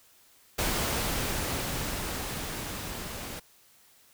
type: noise with level ramp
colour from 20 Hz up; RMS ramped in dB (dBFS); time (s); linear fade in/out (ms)
pink; -28 to -39; 0.58-3.4; 10
effects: white hiss -60 dBFS RMS until 4.13 s